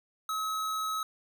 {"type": "tone", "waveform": "square", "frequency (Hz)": 1283, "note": "E6", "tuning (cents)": -47, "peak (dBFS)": -31, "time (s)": [0.29, 1.03], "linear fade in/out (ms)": 2, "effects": []}